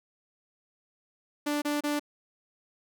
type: tone bursts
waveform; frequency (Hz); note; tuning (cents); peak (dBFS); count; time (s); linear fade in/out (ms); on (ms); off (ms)
sawtooth; 293.7; D4; 0; -23; 3; 1.46-1.996; 10; 160; 28
effects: none